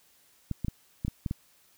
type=clicks; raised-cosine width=5 ms; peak=-18 dBFS; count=7; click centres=0.513 / 0.647 / 0.683 / 1.049 / 1.081 / 1.262 / 1.311 s; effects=white hiss -63 dBFS RMS until 1.77 s